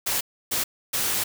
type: noise bursts at uneven times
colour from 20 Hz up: white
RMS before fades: -25 dBFS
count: 3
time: 0.06-0.21 / 0.51-0.64 / 0.93-1.24 s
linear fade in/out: 10 ms
effects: none